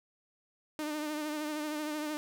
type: tone with vibrato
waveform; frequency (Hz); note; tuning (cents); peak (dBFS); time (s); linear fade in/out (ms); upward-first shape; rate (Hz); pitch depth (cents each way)
sawtooth; 302.6; D#4; -48; -30; 0.79-2.17; 0; triangle; 13; 47
effects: none